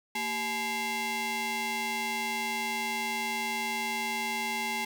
sawtooth ring-modulated tone, 620 Hz, D#5, 6 cents flat, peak -23 dBFS, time 0.15-4.85 s, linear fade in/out 5 ms, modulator 1470 Hz, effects none

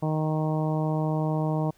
harmonic tone, 155.56 Hz, D#3, in tune, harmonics 1 / 2 / 3 / 4 / 5 / 6 / 7, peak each -25 / -31 / -35 / -33 / -36 / -37 / -42 dBFS, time 0.02-1.71 s, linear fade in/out 10 ms, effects pink hiss -62 dBFS RMS until 1.77 s

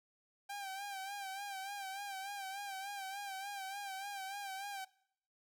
sawtooth tone with vibrato, 788 Hz, G5, 9 cents sharp, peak -38 dBFS, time 0.49-4.85 s, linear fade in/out 10 ms, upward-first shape sine, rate 3.4 Hz, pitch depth 59 cents each way, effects noise-tail reverb RT60 0.7 s tail -22 dB re dry

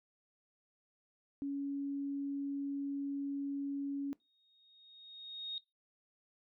sine tone, 280 Hz, C#4, 18 cents sharp, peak -35 dBFS, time 1.42-4.13 s, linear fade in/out 0 ms
sine tone with exponential growth, 3729 Hz, A#7, in tune, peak -36 dBFS, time 4.2-5.58 s, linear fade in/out 1 ms, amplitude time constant 300 ms
effects noise-tail reverb RT60 0.2 s tail -21 dB re dry

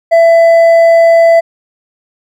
sine tone with hard clipping, 667 Hz, E5, 20 cents sharp, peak -4 dBFS, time 0.11-1.41 s, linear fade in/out 20 ms, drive 4 dB, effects none

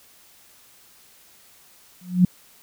sine tone with exponential growth, 180.5 Hz, F#3, 43 cents flat, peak -8 dBFS, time 2.01-2.25 s, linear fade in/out 5 ms, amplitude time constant 52 ms, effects white hiss -53 dBFS RMS until 2.62 s

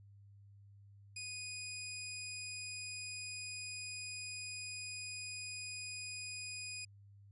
15% pulse tone, 2480 Hz, D#7, 6 cents flat, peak -36 dBFS, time 1.16-6.85 s, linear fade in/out 5 ms, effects added 100 Hz sine -57 dBFS peak until 7.31 s + resampled to 24000 Hz

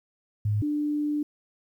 sine tone pair in turn, 104.8 / 296.4 Hz, G#2 / D4, +16 / +16 cents, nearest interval octave + tritone, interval 1800 cents, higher second, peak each -22 / -24 dBFS, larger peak first, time 0.45-0.62 / 0.62-1.23 s, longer second, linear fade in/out 5 ms, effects 10-bit

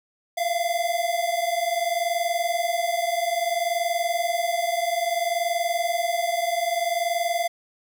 square tone pair together, 677 / 697.6 Hz, E5 / F5, +46 / -2 cents, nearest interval minor second, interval 52 cents, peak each -26 dBFS, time 0.37-7.48 s, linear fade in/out 10 ms, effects none

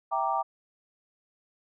sine chord, E half-diminished seventh, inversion none, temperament equal, 659.3 / 784 / 932.3 / 1174.7 Hz, E5 / G5 / Bb5 / D6, 0 / 0 / 0 / 0 cents, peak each -34 / -29 / -30 / -31 dBFS, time 0.11-0.43 s, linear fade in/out 20 ms, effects none

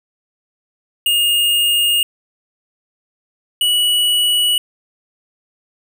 square tone pair in turn, 2841 / 2936 Hz, F7 / F#7, +29 / -14 cents, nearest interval minor second, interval 57 cents, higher second, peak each -13 dBFS, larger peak neither, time 1.06-2.03 / 3.61-4.58 s, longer neither, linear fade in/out 2 ms, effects none

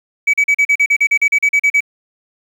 sine tone bursts, 2282 Hz, C#7, 50 cents sharp, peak -6 dBFS, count 15, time 0.27-1.806 s, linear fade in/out 10 ms, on 66 ms, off 39 ms, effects tanh soft clip ceiling -8 dBFS + 7-bit

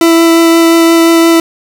40% pulse tone with vibrato, 331.9 Hz, E4, 12 cents sharp, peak -3 dBFS, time 0.01-1.4 s, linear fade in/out 2 ms, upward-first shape triangle, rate 5.7 Hz, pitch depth 10 cents each way, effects none

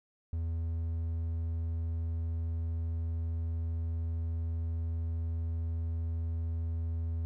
triangle tone, 82.41 Hz, E2, in tune, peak -29 dBFS, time 0.33-7.25 s, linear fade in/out 0 ms, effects none

